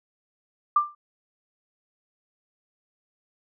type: tone with exponential decay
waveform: sine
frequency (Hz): 1186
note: D6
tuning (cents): +17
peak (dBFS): -13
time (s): 0.76-0.95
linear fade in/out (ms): 5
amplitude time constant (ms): 40
effects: none